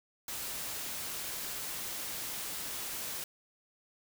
white noise, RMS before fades -39 dBFS, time 0.28-3.24 s, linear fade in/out 2 ms, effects none

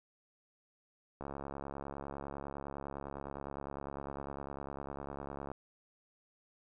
click train, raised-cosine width 1 ms, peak -28 dBFS, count 302, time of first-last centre 1.21-5.516 s, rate 69.9 Hz, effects none

